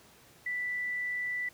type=tone; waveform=sine; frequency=1975.5 Hz; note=B6; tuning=in tune; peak=-31 dBFS; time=0.46-1.49 s; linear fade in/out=5 ms; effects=pink hiss -58 dBFS RMS until 1.53 s + high-pass 80 Hz 12 dB/octave